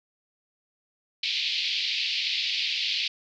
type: band-pass noise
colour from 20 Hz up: white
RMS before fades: -28 dBFS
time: 1.23-3.08 s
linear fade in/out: 5 ms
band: 2300 to 4600 Hz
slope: 48 dB/octave
effects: none